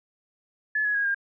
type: tone with pitch steps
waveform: sine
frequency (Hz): 1718 / 1680.7 / 1644.2 / 1608.5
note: A6 / G#6 / G#6 / G6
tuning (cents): -42 / +20 / -18 / +44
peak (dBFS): -22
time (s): 0.75-1.146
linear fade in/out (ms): 5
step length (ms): 99
effects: none